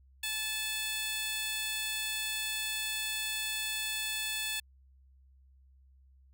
15% pulse tone with high-pass filter, 870 Hz, A5, 20 cents flat, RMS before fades -35 dBFS, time 0.23-4.6 s, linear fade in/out 5 ms, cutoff 3000 Hz, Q 0.73, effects added 66 Hz sine -58 dBFS peak until 6.33 s

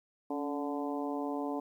harmonic tone with a mistuned harmonic, 145.7 Hz, D3, 13 cents flat, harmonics 2 / 3 / 4 / 5 / 6 / 7, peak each -35 / -40 / -42 / -41 / -43 / -45 dBFS, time 0.3-1.6 s, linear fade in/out 5 ms, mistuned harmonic 2, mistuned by -51 cents, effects 11-bit

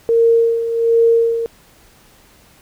sine tone with tremolo, 460.9 Hz, A#4, 20 cents flat, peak -8 dBFS, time 0.09-1.46 s, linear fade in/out 0 ms, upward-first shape sine, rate 1.3 Hz, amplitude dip 65%, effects pink hiss -49 dBFS RMS until 2.61 s

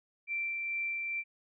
sine tone with tremolo, 2349 Hz, D7, in tune, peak -31 dBFS, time 0.27-1.24 s, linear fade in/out 50 ms, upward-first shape sine, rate 2.3 Hz, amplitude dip 25%, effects none

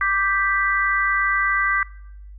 sine chord, G major, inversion second, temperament equal, 1174.7 / 1568 / 1975.5 Hz, D6 / G6 / B6, 0 / 0 / 0 cents, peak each -22 dBFS, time 0.01-1.83 s, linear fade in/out 2 ms, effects noise-tail reverb RT60 0.8 s tail -23 dB re dry + added 50 Hz sine -37 dBFS peak until 2.38 s

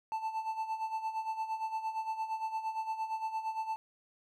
triangle tone with tremolo, 883 Hz, A5, 6 cents sharp, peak -29 dBFS, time 0.12-3.76 s, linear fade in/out 0 ms, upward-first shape sine, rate 8.7 Hz, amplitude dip 70%, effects none

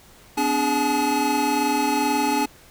square tone cluster, 253.4 / 291.8 / 413.8 / 853 Hz, B3 / D4 / G#4 / G#5, +45 / -11 / -6 / +46 cents, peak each -28 / -25 / -30 / -23 dBFS, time 0.37-2.46 s, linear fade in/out 10 ms, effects pink hiss -50 dBFS RMS until 2.7 s

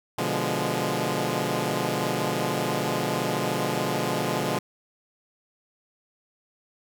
10% pulse chord, B diminished seventh, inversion none, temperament equal with one note detuned, 123.47 / 146.83 / 173.81 / 207.7 Hz, B2 / D3 / F3 / Ab3, 0 / 0 / -8 / 0 cents, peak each -22 dBFS, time 0.18-4.59 s, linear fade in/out 5 ms, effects none

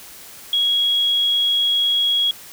sine tone, 3316 Hz, G#7, 3 cents flat, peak -15 dBFS, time 0.53-2.31 s, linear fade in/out 2 ms, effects white hiss -40 dBFS RMS until 2.52 s

